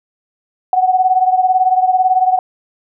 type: beating tone pair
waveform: sine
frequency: 740 / 758 Hz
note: F#5 / F#5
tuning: 0 / +42 cents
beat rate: 18 Hz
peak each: -11 / -15 dBFS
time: 0.73-2.39 s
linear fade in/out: 2 ms
effects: none